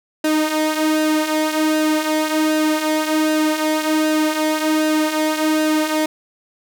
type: tone with flanger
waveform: sawtooth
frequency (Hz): 310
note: D#4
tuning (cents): -6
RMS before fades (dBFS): -18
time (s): 0.24-6.06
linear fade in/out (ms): 5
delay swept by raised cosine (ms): 0.89 to 3.99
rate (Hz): 1.3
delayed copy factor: -0.55
effects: none